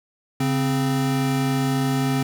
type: tone pair together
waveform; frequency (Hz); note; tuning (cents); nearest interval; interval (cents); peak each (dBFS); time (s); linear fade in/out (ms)
square; 138.59 / 261.9; C#3 / C4; 0 / +2; major seventh; 1102; -23; 0.4-2.23; 5
effects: none